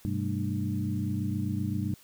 sine tone cluster, 99.9 / 128 / 193.8 / 221.3 / 300 Hz, G2 / C3 / G3 / A3 / D4, +33 / -38 / -20 / +10 / +37 cents, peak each -32 / -35 / -33 / -36 / -36 dBFS, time 0.05-1.94 s, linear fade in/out 0 ms, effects white hiss -57 dBFS RMS until 2.03 s

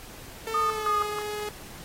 sawtooth tone with pitch glide, 447 to 419.5 Hz, A4 to G#4, +27 to +17 cents, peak -27 dBFS, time 0.47-1.49 s, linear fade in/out 2 ms, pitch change -110 cents, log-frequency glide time 0.59-0.98 s
sine tone with tremolo, 1233 Hz, D#6, 16 cents flat, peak -22 dBFS, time 0.54-1.19 s, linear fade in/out 5 ms, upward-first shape square, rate 3.1 Hz, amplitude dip 75%
effects pink hiss -45 dBFS RMS until 1.84 s + AAC 48 kbps

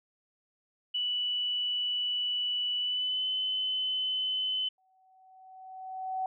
sine tone with pitch glide, 2960 to 3033 Hz, F#7 to F#7, 0 to +42 cents, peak -28 dBFS, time 0.94-4.69 s, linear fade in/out 10 ms, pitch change +42 cents, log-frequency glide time 2.78-3.26 s
sine tone with exponential growth, 754 Hz, F#5, 32 cents sharp, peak -28 dBFS, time 4.78-6.26 s, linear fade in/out 2 ms, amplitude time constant 320 ms
effects none

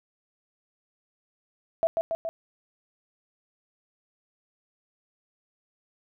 sine tone with echo, 659.3 Hz, E5, in tune, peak -19 dBFS, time 1.83-1.87 s, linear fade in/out 0 ms, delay 140 ms, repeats 3, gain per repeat -3 dB, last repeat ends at 2.29 s, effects none

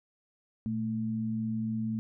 sine tone pair together, 116.9 / 220.8 Hz, A#2 / A3, +5 / +6 cents, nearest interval major seventh, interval 1101 cents, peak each -36 / -30 dBFS, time 0.66-1.99 s, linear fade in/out 0 ms, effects none

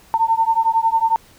sine beating tone pair, 898 / 909 Hz, A5 / A#5, +35 / -44 cents, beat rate 11 Hz, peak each -17 dBFS, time 0.14-1.16 s, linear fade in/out 0 ms, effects pink hiss -49 dBFS RMS until 1.38 s

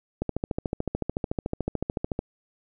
click train, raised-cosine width 2 ms, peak -13 dBFS, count 28, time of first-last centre 0.22-2.191 s, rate 13.7 Hz, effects none

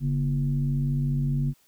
sine tone with frequency modulation, 141.2 Hz, C#3, 32 cents sharp, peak -22 dBFS, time 0-1.54 s, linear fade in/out 50 ms, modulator 98.9 Hz, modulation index 0.69, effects white hiss -63 dBFS RMS until 1.67 s

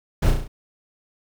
brown noise with echo, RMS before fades -18 dBFS, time 0.22-0.31 s, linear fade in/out 10 ms, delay 34 ms, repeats 5, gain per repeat -4 dB, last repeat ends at 0.48 s, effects none

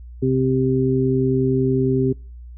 harmonic tone, 130.81 Hz, C3, in tune, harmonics 1 / 2 / 3, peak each -20 / -20 / -20 dBFS, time 0.22-2.13 s, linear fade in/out 10 ms, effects noise-tail reverb RT60 0.4 s tail -26 dB re dry + added 60 Hz sine -35 dBFS peak until 2.57 s

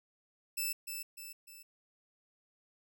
5% pulse tone with echo, 2638 Hz, E7, 1 cent sharp, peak -24 dBFS, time 0.57-0.73 s, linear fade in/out 10 ms, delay 300 ms, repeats 3, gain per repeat -6 dB, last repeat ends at 1.63 s, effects none

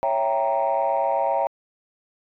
sine chord, C# diminished seventh, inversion none, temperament equal with one note detuned, 554.4 / 662.3 / 784 / 932.3 Hz, C#5 / E5 / G5 / Bb5, 0 / +8 / 0 / 0 cents, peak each -24 dBFS, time 0.03-1.47 s, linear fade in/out 0 ms, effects tanh soft clip ceiling -13 dBFS

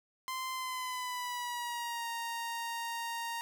sawtooth tone with pitch glide, 1038 to 930.1 Hz, C6 to A#5, -14 to -4 cents, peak -32 dBFS, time 0.28-3.41 s, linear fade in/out 0 ms, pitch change -190 cents, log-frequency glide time 0.53-2.08 s, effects none

